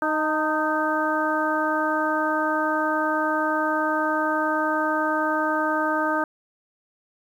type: harmonic tone with a mistuned harmonic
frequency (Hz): 310.2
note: D#4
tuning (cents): -5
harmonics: 1 / 2 / 3 / 4 / 5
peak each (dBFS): -27 / -27 / -27 / -27 / -27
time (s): 0.02-6.24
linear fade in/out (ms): 2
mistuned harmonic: 3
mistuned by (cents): -35
effects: 9-bit